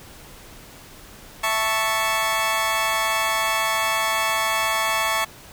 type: chord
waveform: 20% pulse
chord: A major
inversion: second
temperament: equal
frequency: 659.3 / 880 / 1108.7 Hz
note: E5 / A5 / C#6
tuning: 0 / 0 / 0 cents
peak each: -22 / -20 / -18 dBFS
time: 1.43-5.25 s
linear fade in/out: 10 ms
effects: pink hiss -44 dBFS RMS until 5.52 s